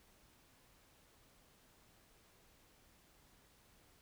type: silence
effects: pink hiss -68 dBFS RMS until 4.01 s